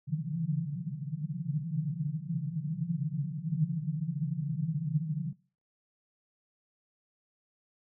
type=band-pass noise; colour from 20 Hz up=pink; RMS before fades=-33 dBFS; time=0.07-5.33 s; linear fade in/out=10 ms; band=140 to 170 Hz; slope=96 dB/octave; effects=noise-tail reverb RT60 0.4 s tail -22 dB re dry